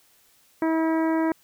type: harmonic tone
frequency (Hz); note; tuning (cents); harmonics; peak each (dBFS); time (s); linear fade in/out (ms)
322.5; E4; -38; 1 / 2 / 3 / 4 / 5 / 6 / 7; -21 / -29 / -30 / -39 / -37 / -39 / -45; 0.62-1.32; 2
effects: white hiss -60 dBFS RMS until 1.43 s

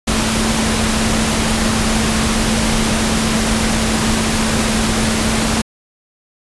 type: tone in noise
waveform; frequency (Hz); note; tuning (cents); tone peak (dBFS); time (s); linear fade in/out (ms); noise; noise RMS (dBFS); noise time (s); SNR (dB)
sine; 221.5; A3; +12; -18; 0.07-5.62; 10; pink; -17; 0.07-5.62; -4
effects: resampled to 24000 Hz

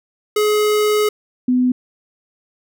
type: tone pair in turn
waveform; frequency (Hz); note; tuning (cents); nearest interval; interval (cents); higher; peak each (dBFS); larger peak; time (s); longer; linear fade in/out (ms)
square / sine; 422.2 / 251; G#4 / B3; +29 / +28; major sixth; 901; first; -14 / -12; second; 0.36-1.09 / 1.48-1.72; first; 5
effects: none

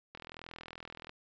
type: click train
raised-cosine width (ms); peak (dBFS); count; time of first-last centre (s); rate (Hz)
0.3; -29; 40; 0.15-1.094; 41.3
effects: resampled to 16000 Hz

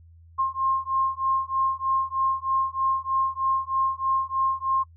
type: beating tone pair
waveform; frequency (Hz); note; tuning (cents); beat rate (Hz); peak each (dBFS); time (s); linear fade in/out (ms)
sine; 1063 / 1066.2; C6 / C6; +27 / +32; 3.2; -25; 0.38-4.84; 20
effects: noise-tail reverb RT60 0.1 s tail -25 dB re dry + added 83 Hz sine -48 dBFS peak until 4.96 s

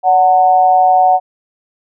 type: tone with amplitude modulation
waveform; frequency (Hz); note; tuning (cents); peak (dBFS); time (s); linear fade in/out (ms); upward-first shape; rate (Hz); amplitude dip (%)
sine; 740; F#5; 0; -3; 0.03-1.2; 50; sine; 168; 70
effects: none

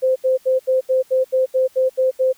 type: tone bursts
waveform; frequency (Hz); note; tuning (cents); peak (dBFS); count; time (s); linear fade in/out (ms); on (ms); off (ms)
sine; 519; C5; -14; -13; 11; 0.02-2.33; 20; 140; 77
effects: white hiss -53 dBFS RMS until 2.37 s

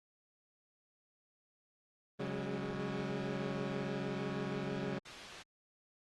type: chord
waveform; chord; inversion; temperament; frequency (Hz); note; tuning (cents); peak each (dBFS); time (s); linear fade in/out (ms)
20% pulse; C# suspended fourth; none; equal with one note detuned; 138.59 / 185 / 204.7; C#3 / F#3 / G#3; 0 / 0 / -25; -36; 2.19-4.99; 10
type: noise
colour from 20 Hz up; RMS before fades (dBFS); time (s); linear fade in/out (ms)
white; -45; 5.05-5.43; 10
effects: low-pass 4000 Hz 12 dB/octave + Opus 24 kbps

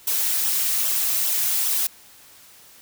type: noise with flanger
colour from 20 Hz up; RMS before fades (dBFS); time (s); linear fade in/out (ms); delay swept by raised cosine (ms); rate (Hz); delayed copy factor
blue; -22; 0.07-1.87; 5; 0.43 to 5.13; 2.5; -0.55
effects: white hiss -49 dBFS RMS until 2.81 s

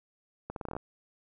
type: accelerating click train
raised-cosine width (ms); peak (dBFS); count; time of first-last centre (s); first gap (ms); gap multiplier
1; -23; 9; 0.5-0.766; 62; 0.81
effects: none

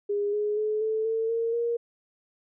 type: tone with pitch steps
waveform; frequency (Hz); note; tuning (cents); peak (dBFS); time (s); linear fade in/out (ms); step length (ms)
sine; 408.8 / 418.4 / 428.1 / 438.1 / 448.4 / 458.9 / 469.6; G#4 / G#4 / A4 / A4 / A4 / A#4 / A#4; -27 / +13 / -47 / -7 / +33 / -27 / +13; -24; 0.09-1.77; 10; 240
effects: none

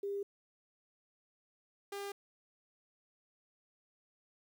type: tone pair in turn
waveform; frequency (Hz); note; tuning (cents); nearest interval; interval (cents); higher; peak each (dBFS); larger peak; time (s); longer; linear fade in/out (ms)
sine / sawtooth; 400.9 / 400.9; G4 / G4; +39 / +39; unison; 0; neither; -35 / -36; first; 0.03-0.23 / 1.92-2.12; neither; 5
effects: 11-bit

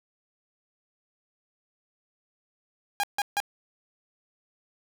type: tone bursts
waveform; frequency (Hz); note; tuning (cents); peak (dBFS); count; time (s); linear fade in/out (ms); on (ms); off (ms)
sawtooth; 813; G#5; -37; -20; 3; 3-3.402; 0; 34; 150
effects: none

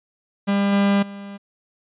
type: tone with level steps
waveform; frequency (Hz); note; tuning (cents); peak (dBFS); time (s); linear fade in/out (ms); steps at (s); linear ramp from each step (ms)
45% pulse; 200; G3; +35; -17 / -15 / -33; 0.47-1.38; 20; 0.72 / 1.02; 10
effects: resampled to 8000 Hz

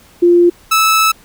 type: tone pair in turn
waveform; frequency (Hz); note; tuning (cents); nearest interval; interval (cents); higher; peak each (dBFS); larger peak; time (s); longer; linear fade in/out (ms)
sine / sawtooth; 348.3 / 1307.8; F4 / E6; -5 / -14; octave + major seventh; 2291; second; -5; neither; 0.22-0.5 / 0.71-1.12; second; 10
effects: pink hiss -45 dBFS RMS until 1.24 s

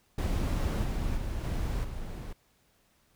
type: noise with level steps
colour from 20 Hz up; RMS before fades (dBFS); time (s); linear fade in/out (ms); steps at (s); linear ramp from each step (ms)
brown; -28 / -31 / -34 / -31 / -38; 0.18-2.33; 5; 0.83 / 1.16 / 1.43 / 1.83; 20
effects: pink hiss -68 dBFS RMS until 3.15 s

